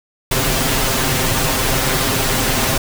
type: noise with comb filter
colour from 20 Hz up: pink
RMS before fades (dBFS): -17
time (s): 0.31-2.78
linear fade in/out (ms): 5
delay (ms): 7.6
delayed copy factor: +0.7
effects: none